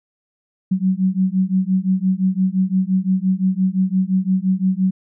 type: beating tone pair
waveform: sine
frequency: 185 / 190.8 Hz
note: F#3 / G3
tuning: 0 / -47 cents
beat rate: 5.8 Hz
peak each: -18 dBFS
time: 0.71-4.91 s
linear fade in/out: 10 ms
effects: none